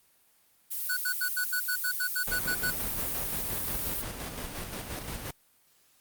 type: noise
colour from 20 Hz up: violet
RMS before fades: -33 dBFS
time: 0.7-4.03 s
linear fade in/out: 20 ms
type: tone bursts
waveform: square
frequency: 1480 Hz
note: F#6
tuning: in tune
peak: -28 dBFS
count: 12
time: 0.89-2.708 s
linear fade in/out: 10 ms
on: 80 ms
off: 78 ms
type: noise with tremolo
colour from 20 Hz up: pink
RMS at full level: -36 dBFS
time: 2.27-5.31 s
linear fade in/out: 5 ms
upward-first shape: square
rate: 5.7 Hz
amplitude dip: 35%
effects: white hiss -65 dBFS RMS until 6 s + Opus 32 kbps